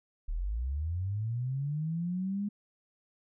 sine linear sweep, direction up, 34.65 to 207.7 Hz, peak -30 dBFS, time 0.28-2.49 s, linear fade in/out 10 ms, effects none

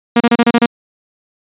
sawtooth tone bursts, 236.1 Hz, A#3, 22 cents sharp, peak -3 dBFS, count 7, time 0.16-0.66 s, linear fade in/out 5 ms, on 44 ms, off 32 ms, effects resampled to 8000 Hz

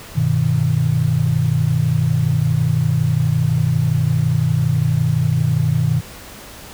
sine chord, G augmented, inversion none, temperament equal, 98 / 123.47 / 155.56 Hz, G2 / B2 / D#3, 0 / 0 / 0 cents, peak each -22 / -17 / -17 dBFS, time 0.15-6.01 s, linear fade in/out 20 ms, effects pink hiss -37 dBFS RMS until 6.73 s

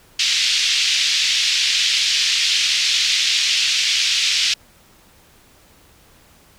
pink band-pass noise, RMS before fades -18 dBFS, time 0.19-4.54 s, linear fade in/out 5 ms, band 2600 to 5600 Hz, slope 24 dB/octave, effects pink hiss -51 dBFS RMS until 6.58 s

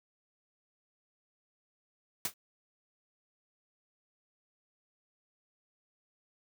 white noise with exponential decay, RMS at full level -28 dBFS, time 2.25-2.34 s, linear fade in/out 2 ms, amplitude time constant 19 ms, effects none

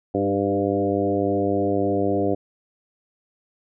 harmonic tone with a mistuned harmonic, 99.8 Hz, G2, 32 cents sharp, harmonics 1 / 2 / 3 / 4 / 5 / 6 / 7, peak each -30 / -29 / -24 / -25 / -26 / -29 / -29 dBFS, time 0.14-2.35 s, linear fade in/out 10 ms, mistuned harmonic 4, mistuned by -16 cents, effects none

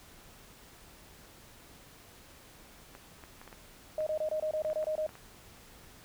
clicks, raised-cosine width 0.5 ms, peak -33 dBFS, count 11, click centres 2.951 / 3.238 / 3.415 / 3.477 / 3.528 / 4.006 / 4.65 / 4.701 / 4.828 / 5.092 / 5.154 s
sine tone bursts, 620 Hz, D#5, 6 cents flat, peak -29 dBFS, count 10, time 3.98-5.065 s, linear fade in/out 2 ms, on 86 ms, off 25 ms
effects pink hiss -55 dBFS RMS until 6.04 s

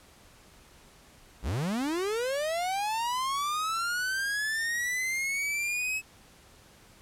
45% pulse linear sweep, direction up, 43.65 to 2589 Hz, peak -28 dBFS, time 1.42-6.02 s, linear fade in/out 50 ms, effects pink hiss -56 dBFS RMS until 7.01 s + low-pass 12000 Hz 12 dB/octave

